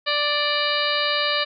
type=harmonic tone with a mistuned harmonic; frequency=587.3 Hz; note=D5; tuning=in tune; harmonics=1 / 2 / 3 / 4 / 5 / 6 / 7 / 8; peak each=-27 / -27 / -27 / -29 / -27 / -28 / -29 / -31 dBFS; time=0.06-1.45 s; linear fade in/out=20 ms; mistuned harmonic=6; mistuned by=+100 cents; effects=none